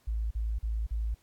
sine tone bursts, 55 Hz, A1, in tune, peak -28 dBFS, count 4, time 0.07-1.147 s, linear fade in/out 10 ms, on 240 ms, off 39 ms, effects pink hiss -67 dBFS RMS until 1.22 s + AAC 64 kbps

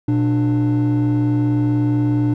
triangle tone pair together, 120.3 / 296.6 Hz, B2 / D4, -45 / +17 cents, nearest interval octave + major third, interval 1562 cents, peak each -14 dBFS, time 0.08-2.34 s, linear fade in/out 5 ms, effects tanh soft clip ceiling -9 dBFS

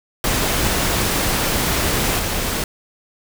pink noise with level steps, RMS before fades -19 / -22 dBFS, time 0.24-2.64 s, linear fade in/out 2 ms, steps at 2.19 s, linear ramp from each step 2 ms, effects none

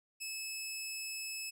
15% pulse tone, 2600 Hz, E7, 24 cents flat, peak -32 dBFS, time 0.2-1.51 s, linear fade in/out 20 ms, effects none

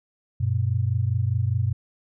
sine tone pair together, 95.96 / 120.9 Hz, G2 / B2, -36 / -36 cents, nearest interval major third, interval 400 cents, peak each -23 dBFS, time 0.4-1.73 s, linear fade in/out 10 ms, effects none

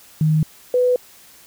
sine tone pair in turn, 155.56 / 497.5 Hz, D#3 / B4, 0 / +13 cents, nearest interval octave + minor sixth, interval 2013 cents, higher second, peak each -13 dBFS, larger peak neither, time 0.21-0.43 / 0.74-0.96 s, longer neither, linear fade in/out 2 ms, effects white hiss -47 dBFS RMS until 1.46 s

